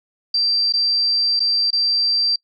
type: tone with dropouts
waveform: sine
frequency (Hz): 4699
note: D8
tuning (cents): 0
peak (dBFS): -15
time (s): 0.34-2.36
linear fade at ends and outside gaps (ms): 5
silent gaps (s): 0.725-0.736 / 1.395-1.402 / 1.706-1.729
effects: noise-tail reverb RT60 0.1 s tail -26 dB re dry